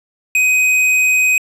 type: tone with hard clipping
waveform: triangle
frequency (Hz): 2511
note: D#7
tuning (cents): +15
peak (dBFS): -12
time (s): 0.35-1.38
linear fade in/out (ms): 2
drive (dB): 13
effects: resampled to 32000 Hz